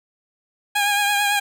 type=tone with vibrato; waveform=15% pulse; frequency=817 Hz; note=G#5; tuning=29 cents flat; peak=-11 dBFS; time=0.75-1.4 s; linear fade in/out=10 ms; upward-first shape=triangle; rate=9 Hz; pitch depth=36 cents each way; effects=none